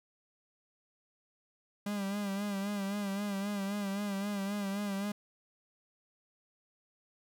45% pulse tone with vibrato, 200.6 Hz, G3, 40 cents sharp, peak -33 dBFS, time 1.86-5.12 s, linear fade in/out 5 ms, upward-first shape sine, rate 3.8 Hz, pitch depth 55 cents each way, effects none

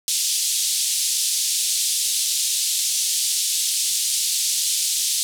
white band-pass noise, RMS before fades -22 dBFS, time 0.08-5.23 s, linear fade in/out 0 ms, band 3400 to 10000 Hz, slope 24 dB/octave, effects none

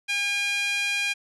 sawtooth tone with high-pass filter, 809 Hz, G#5, 46 cents flat, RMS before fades -26 dBFS, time 0.08-1.14 s, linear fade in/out 20 ms, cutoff 2300 Hz, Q 3.5, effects resampled to 24000 Hz

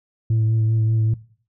sine tone with vibrato, 111 Hz, A2, 16 cents sharp, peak -13 dBFS, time 0.3-1.14 s, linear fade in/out 5 ms, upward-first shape sine, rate 5.1 Hz, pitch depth 19 cents each way, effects noise-tail reverb RT60 0.5 s tail -21 dB re dry + tanh soft clip ceiling -14 dBFS

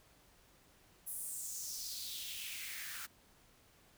white noise with high-pass filter sweep, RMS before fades -44 dBFS, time 1.06-3.07 s, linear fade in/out 20 ms, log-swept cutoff 11000 to 1400 Hz, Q 3.5, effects pink hiss -66 dBFS RMS until 3.97 s

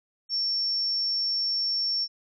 sine tone, 5450 Hz, F8, 43 cents flat, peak -24 dBFS, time 0.29-2.08 s, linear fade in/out 50 ms, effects none

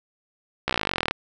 slowing click train, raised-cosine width 0.3 ms, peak -6 dBFS, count 22, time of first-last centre 0.68-1.11 s, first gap 15 ms, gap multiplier 1.03, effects none

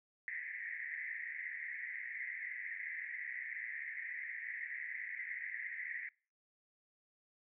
white band-pass noise, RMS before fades -44 dBFS, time 0.28-6.09 s, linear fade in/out 0 ms, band 1800 to 2100 Hz, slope 96 dB/octave, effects noise-tail reverb RT60 0.4 s tail -26 dB re dry

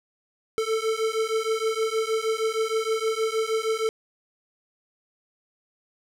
square beating tone pair, 440 / 446.4 Hz, A4 / A4, 0 / +25 cents, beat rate 6.4 Hz, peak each -27 dBFS, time 0.58-3.89 s, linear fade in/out 0 ms, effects low-pass 10000 Hz 12 dB/octave

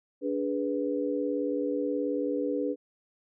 sine chord, G# diminished, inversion second, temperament equal with one note detuned, 289.6 / 415.3 / 493.9 Hz, D4 / G#4 / B4, -24 / 0 / 0 cents, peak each -30 / -33 / -31 dBFS, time 0.21-2.76 s, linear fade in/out 50 ms, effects none

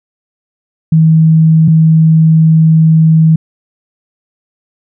sine tone pair in turn, 160 / 160 Hz, D#3 / D#3, +49 / +49 cents, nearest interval unison, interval 0 cents, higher neither, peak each -3 dBFS, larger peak neither, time 0.92-1.68 / 1.68-3.36 s, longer second, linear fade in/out 5 ms, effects none

